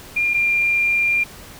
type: tone pair in turn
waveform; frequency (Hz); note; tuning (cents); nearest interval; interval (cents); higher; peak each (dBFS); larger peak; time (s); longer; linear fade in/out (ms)
sine; 2404 / 2392; D7 / D7; +40 / +31; unison; 9; first; -16 / -15; second; 0.16-0.34 / 0.34-1.24; second; 10
effects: pink hiss -40 dBFS RMS until 1.59 s